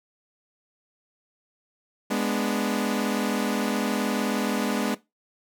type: chord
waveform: sawtooth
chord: G# diminished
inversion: none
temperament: equal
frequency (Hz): 207.7 / 246.9 / 293.7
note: G#3 / B3 / D4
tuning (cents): 0 / 0 / 0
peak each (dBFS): -23 / -24 / -26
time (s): 2.1-4.95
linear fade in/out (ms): 10
effects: noise-tail reverb RT60 0.2 s tail -18 dB re dry